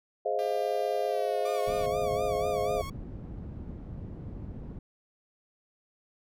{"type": "chord", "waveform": "sine", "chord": "F minor seventh", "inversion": "first", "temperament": "just", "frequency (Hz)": [419.1, 523.8, 628.6, 698.5], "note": ["Ab4", "C5", "Eb5", "F5"], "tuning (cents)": [16, 2, 18, 0], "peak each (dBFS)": -32, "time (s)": [0.25, 2.82], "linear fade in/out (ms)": 10}
{"type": "tone with pitch glide", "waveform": "5% pulse", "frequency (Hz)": [398.7, 363.5], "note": ["G4", "F#4"], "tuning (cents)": [29, -31], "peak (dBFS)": -33, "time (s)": [0.39, 1.86], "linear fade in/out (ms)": 0, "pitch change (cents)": -160, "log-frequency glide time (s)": [1.07, 1.37]}
{"type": "tone with vibrato", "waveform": "sawtooth", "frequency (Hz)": 1151, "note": "D6", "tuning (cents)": -35, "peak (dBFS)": -36, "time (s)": [1.45, 2.9], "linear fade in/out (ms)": 5, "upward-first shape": "sine", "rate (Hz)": 4.1, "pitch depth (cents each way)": 99}
{"type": "low-pass noise", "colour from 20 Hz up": "white", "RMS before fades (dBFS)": -40, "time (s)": [1.67, 4.79], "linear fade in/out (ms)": 5, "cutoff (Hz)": 160, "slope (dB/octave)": 12}
{"effects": []}